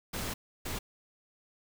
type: noise bursts at uneven times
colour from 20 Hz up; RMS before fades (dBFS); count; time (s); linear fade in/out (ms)
pink; -36; 2; 0.13-0.34 / 0.65-0.79; 10
effects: none